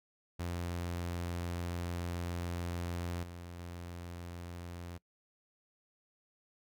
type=tone with level steps; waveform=sawtooth; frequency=86.9 Hz; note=F2; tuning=8 cents flat; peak=-32 / -41 / -39 dBFS; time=0.39-4.98 s; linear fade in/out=10 ms; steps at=3.23 / 3.59 s; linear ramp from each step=2 ms; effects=noise-tail reverb RT60 0.1 s tail -23 dB re dry